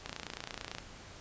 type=click train; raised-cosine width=0.2 ms; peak=-21 dBFS; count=22; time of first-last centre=0.06-0.784 s; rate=29 Hz; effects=pink hiss -51 dBFS RMS until 1.2 s + resampled to 16000 Hz